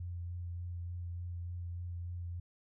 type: tone with vibrato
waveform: sine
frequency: 87.31 Hz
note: F2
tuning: in tune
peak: -38 dBFS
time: 0-2.4 s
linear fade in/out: 5 ms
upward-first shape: sine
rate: 3.4 Hz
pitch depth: 16 cents each way
effects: none